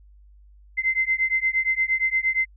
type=beating tone pair; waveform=sine; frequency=2067 / 2075.6 Hz; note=C7 / C7; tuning=-22 / -14 cents; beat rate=8.6 Hz; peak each=-23 dBFS; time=0.77-2.46 s; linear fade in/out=20 ms; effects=added 50 Hz sine -48 dBFS peak until 2.56 s